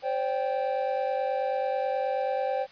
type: chord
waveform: triangle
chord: C suspended second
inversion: none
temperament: equal with one note detuned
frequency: 523.3 / 572.6 / 784 Hz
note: C5 / D5 / G5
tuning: 0 / -44 / 0 cents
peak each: -27 / -30 / -28 dBFS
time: 0.02-2.67 s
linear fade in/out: 50 ms
effects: white hiss -52 dBFS RMS until 2.71 s + resampled to 11025 Hz